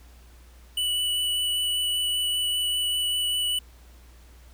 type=tone with vibrato; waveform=square; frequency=2960 Hz; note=F#7; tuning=in tune; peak=-24 dBFS; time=0.77-3.59 s; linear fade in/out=5 ms; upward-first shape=sine; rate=5.1 Hz; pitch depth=9 cents each way; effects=added 60 Hz sine -48 dBFS peak until 4.53 s + pink hiss -57 dBFS RMS until 4.53 s